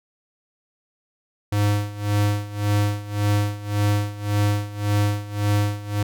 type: tone with tremolo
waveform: square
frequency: 103.2 Hz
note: G#2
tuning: 10 cents flat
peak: -17 dBFS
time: 1.52-6.03 s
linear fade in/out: 5 ms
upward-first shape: sine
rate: 1.8 Hz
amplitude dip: 85%
effects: none